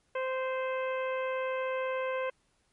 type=harmonic tone with a mistuned harmonic; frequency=520 Hz; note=C5; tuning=11 cents flat; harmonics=1 / 2 / 3 / 4 / 5 / 6; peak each=-31 / -37 / -41 / -43 / -44 / -53 dBFS; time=0.15-2.3 s; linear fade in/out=5 ms; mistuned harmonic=6; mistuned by=+18 cents; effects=pink hiss -72 dBFS RMS until 2.72 s + MP3 48 kbps